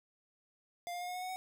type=tone with pitch steps; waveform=square; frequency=699 / 706.7 / 714.5 / 722.4 / 730.4 / 738.4 / 746.6 Hz; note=F5 / F5 / F5 / F#5 / F#5 / F#5 / F#5; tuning=+1 / +20 / +39 / -42 / -23 / -4 / +15 cents; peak=-39 dBFS; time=0.87-1.36 s; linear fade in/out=0 ms; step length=70 ms; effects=none